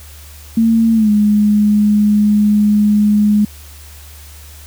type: tone with pitch glide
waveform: sine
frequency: 226.5 to 208.9 Hz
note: A#3 to G#3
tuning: -50 to +10 cents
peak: -8 dBFS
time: 0.57-3.45 s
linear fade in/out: 5 ms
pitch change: -140 cents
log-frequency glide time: 0.94-1.1 s
effects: added 74 Hz sine -35 dBFS peak until 4.66 s + white hiss -40 dBFS RMS until 4.66 s